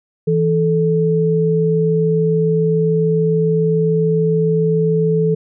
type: tone pair together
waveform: sine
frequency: 163.5 / 436.5 Hz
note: E3 / A4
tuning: -14 / -14 cents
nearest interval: octave + perfect fourth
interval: 1700 cents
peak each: -15 dBFS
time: 0.27-5.35 s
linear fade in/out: 10 ms
effects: none